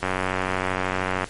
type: click train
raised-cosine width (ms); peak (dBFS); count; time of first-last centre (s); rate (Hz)
0.5; -8; 114; 0.03-1.242; 93.2
effects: pink hiss -42 dBFS RMS until 1.29 s + MP3 48 kbps